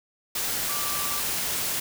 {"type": "tone in noise", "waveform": "sine", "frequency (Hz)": 1168, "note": "D6", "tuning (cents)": -10, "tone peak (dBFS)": -34, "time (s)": [0.69, 1.2], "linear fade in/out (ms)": 5, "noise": "white", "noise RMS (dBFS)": -28, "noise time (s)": [0.35, 1.8], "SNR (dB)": -9, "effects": []}